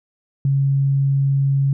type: tone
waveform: sine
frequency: 137.8 Hz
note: C#3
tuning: 10 cents flat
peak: -14 dBFS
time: 0.45-1.73 s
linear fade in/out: 2 ms
effects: none